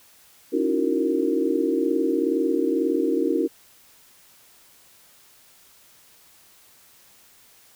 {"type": "tone cluster", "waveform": "sine", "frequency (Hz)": [275.3, 311.9, 334.1, 373.6, 462.3], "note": ["C#4", "D#4", "E4", "F#4", "A#4"], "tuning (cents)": [-12, 4, 23, 17, -14], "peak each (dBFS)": -26, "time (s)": [0.52, 3.48], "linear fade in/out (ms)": 20, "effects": ["white hiss -54 dBFS RMS until 7.75 s"]}